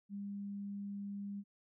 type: tone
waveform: sine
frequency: 201 Hz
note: G3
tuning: 44 cents sharp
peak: -40 dBFS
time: 0.09-1.44 s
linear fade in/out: 50 ms
effects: none